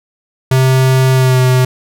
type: tone with pitch glide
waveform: square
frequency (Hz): 130.81 to 127.97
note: C3 to C3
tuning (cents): 0 to -38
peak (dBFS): -8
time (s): 0.51-1.65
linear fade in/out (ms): 5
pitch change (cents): -38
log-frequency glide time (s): 1.13-1.41
effects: none